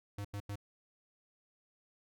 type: tone bursts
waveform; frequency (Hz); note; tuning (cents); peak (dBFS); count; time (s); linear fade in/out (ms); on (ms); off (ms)
square; 101.7; G#2; -36; -39; 3; 0.18-0.557; 5; 67; 88
effects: none